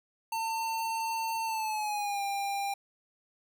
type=tone with pitch glide; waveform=square; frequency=901 to 798.1 Hz; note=A5 to G5; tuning=+41 to +31 cents; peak=-31 dBFS; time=0.32-2.74 s; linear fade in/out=5 ms; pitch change=-210 cents; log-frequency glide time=1.44-2.22 s; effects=none